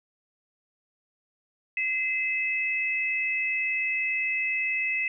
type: tone pair together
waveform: sine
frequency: 2055 / 2593 Hz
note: C7 / E7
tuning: -32 / -29 cents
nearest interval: major third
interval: 403 cents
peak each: -28 / -27 dBFS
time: 1.77-5.08 s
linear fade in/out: 2 ms
effects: none